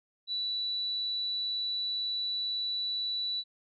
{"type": "tone", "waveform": "sine", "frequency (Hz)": 3951, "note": "B7", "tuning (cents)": 0, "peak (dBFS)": -30, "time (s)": [0.27, 3.44], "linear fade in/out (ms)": 50, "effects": []}